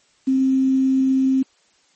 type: tone with quantisation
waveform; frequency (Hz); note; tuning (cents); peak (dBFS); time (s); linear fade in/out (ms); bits
sine; 264.5; C4; +19; -14; 0.27-1.43; 10; 7
effects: white hiss -59 dBFS RMS until 1.95 s + MP3 32 kbps